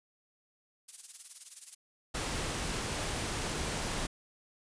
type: noise with tremolo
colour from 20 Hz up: violet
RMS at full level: -39 dBFS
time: 0.88-1.75 s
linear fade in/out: 10 ms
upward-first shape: sine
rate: 19 Hz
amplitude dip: 75%
type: noise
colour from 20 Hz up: pink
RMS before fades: -35 dBFS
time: 2.14-4.07 s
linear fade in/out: 10 ms
effects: resampled to 22050 Hz